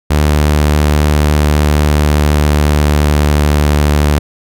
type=tone with pitch glide; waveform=sawtooth; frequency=74.7 to 73.93 Hz; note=D2 to D2; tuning=+30 to +12 cents; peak=-4 dBFS; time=0.1-4.19 s; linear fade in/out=10 ms; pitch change=-18 cents; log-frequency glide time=1.51-3.65 s; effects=none